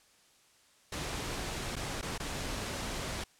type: noise with dropouts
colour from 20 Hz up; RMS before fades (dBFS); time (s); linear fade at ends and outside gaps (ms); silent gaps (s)
pink; -37; 0.92-3.24; 5; 1.757-1.764 / 2.014-2.026 / 2.179-2.199
effects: white hiss -64 dBFS RMS until 3.39 s + low-pass 9000 Hz 12 dB/octave